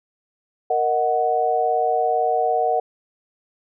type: chord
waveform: sine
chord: D# minor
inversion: second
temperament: equal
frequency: 466.2 / 622.3 / 740 Hz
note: A#4 / D#5 / F#5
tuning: 0 / 0 / 0 cents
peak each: -23 / -24 / -19 dBFS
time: 0.7-2.8 s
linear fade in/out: 5 ms
effects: none